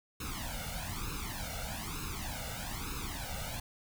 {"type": "noise with flanger", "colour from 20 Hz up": "pink", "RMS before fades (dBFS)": -39, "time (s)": [0.2, 3.6], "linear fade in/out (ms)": 5, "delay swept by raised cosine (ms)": [0.76, 1.43], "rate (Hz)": 1.1, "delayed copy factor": 0.95, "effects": []}